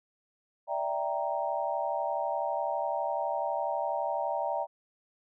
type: chord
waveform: sine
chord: E half-diminished seventh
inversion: third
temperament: equal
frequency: 587.3 / 659.3 / 784 / 932.3 Hz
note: D5 / E5 / G5 / Bb5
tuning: 0 / 0 / 0 / 0 cents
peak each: -34 dBFS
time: 0.67-4.67 s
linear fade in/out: 50 ms
effects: none